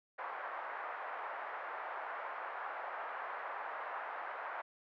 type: band-pass noise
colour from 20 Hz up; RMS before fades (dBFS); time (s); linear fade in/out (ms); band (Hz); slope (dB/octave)
pink; -43; 0.18-4.62; 10; 660 to 1700; 24
effects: none